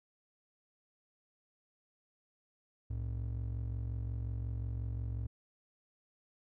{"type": "ring-modulated tone", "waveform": "triangle", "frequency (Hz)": 87.31, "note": "F2", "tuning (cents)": 0, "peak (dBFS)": -30, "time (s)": [2.9, 5.27], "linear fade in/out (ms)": 5, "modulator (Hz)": 22.8, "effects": []}